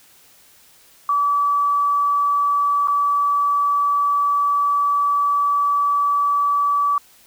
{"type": "tone with dropouts", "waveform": "sine", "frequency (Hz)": 1150, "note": "D6", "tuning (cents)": -37, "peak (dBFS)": -15, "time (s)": [1.09, 6.98], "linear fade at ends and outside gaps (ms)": 2, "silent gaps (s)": [2.874, 2.882], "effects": ["white hiss -51 dBFS RMS until 7.26 s"]}